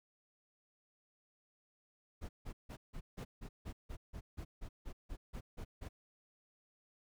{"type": "noise bursts", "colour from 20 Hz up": "brown", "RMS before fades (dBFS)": -44, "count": 16, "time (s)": [2.21, 5.89], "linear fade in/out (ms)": 20, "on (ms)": 80, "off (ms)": 160, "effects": []}